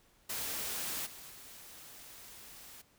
white noise with level steps, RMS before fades -38 / -50 / -52 dBFS, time 0.29-2.82 s, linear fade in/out 10 ms, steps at 1.05 / 1.29 s, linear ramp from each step 20 ms, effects pink hiss -67 dBFS RMS until 2.98 s

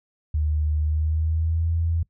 sine tone with pitch glide, 76.1 to 82.99 Hz, D#2 to E2, -38 to +12 cents, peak -20 dBFS, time 0.34-2.03 s, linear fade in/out 5 ms, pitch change +150 cents, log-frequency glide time 0.81-1.71 s, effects noise-tail reverb RT60 0.1 s tail -21 dB re dry

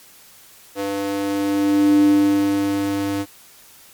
square tone with high-pass filter sweep, 99.5 Hz, G2, 26 cents sharp, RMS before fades -18 dBFS, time 0.75-3.26 s, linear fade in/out 50 ms, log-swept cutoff 400 to 220 Hz, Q 7.7, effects white hiss -47 dBFS RMS until 3.93 s + MP3 96 kbps

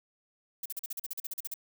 violet noise bursts, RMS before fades -36 dBFS, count 14, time 0.63-1.541 s, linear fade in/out 5 ms, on 27 ms, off 41 ms, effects none

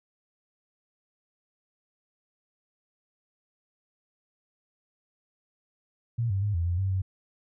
sine tone with pitch steps, 117 / 97.2 / 103.4 / 84.7 / 87.4 / 96.1 / 94.5 Hz, A#2 / G2 / G#2 / E2 / F2 / G2 / F#2, +7 / -14 / -7 / +48 / +2 / -34 / +37 cents, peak -24 dBFS, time 6.18-7.02 s, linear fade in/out 10 ms, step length 120 ms, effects none

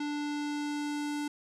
square tone with low-pass filter sweep, 293.7 Hz, D4, in tune, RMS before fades -34 dBFS, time 0-1.28 s, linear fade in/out 5 ms, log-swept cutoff 5100 to 9600 Hz, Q 1, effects none

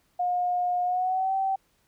sine tone with pitch glide, 716 to 771.8 Hz, F5 to G5, +43 to -27 cents, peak -23 dBFS, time 0.19-1.56 s, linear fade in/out 10 ms, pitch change +130 cents, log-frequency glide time 0.84-1.34 s, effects pink hiss -68 dBFS RMS until 1.87 s

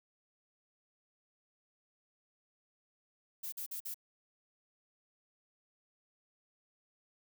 violet noise bursts, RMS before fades -41 dBFS, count 4, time 3.43-3.944 s, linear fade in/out 10 ms, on 94 ms, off 46 ms, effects none

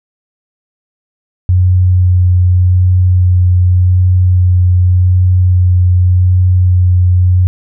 sine tone with vibrato, 90.6 Hz, F#2, 36 cents flat, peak -5 dBFS, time 1.49-7.47 s, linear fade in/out 0 ms, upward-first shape sine, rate 0.86 Hz, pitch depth 14 cents each way, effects none

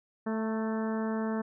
harmonic tone with a mistuned harmonic, 220.4 Hz, A3, 3 cents sharp, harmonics 1 / 2 / 3 / 4 / 5 / 6 / 7 / 8, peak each -30 / -36 / -40 / -42 / -44 / -46 / -47 / -48 dBFS, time 0.26-1.42 s, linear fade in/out 10 ms, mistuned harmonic 4, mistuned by +21 cents, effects none

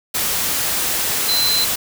sine tone in noise, 4063 Hz, B7, 48 cents sharp, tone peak -16 dBFS, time 1.28-1.65 s, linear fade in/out 10 ms, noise white, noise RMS -20 dBFS, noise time 0.14-1.76 s, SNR +1 dB, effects none

